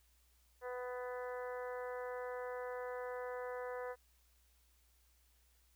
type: harmonic tone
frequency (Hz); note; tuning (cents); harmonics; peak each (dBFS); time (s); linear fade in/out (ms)
249; B3; +14; 2 / 3 / 4 / 5 / 6 / 7 / 8; -42 / -51 / -50 / -54 / -54 / -54 / -59; 0.61-3.96; 50
effects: added 60 Hz sine -70 dBFS peak until 5.75 s + white hiss -74 dBFS RMS until 5.75 s